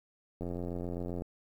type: click train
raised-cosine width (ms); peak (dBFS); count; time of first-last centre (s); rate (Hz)
2; -25; 72; 0.41-1.221; 87.6
effects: 10-bit